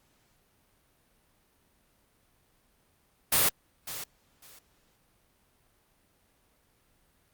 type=noise with echo; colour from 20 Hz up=white; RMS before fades=-23 dBFS; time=3.32-3.49 s; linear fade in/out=5 ms; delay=550 ms; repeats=2; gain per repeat=-15 dB; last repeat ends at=4.59 s; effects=pink hiss -68 dBFS RMS until 7.33 s + Opus 48 kbps